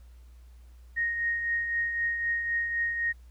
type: tone with tremolo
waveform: sine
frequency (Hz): 1864.7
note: A#6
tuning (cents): 0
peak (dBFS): -24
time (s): 0.96-3.13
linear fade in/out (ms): 20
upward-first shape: triangle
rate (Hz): 3.9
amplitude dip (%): 50
effects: added 60 Hz sine -48 dBFS peak until 3.3 s + pink hiss -67 dBFS RMS until 3.3 s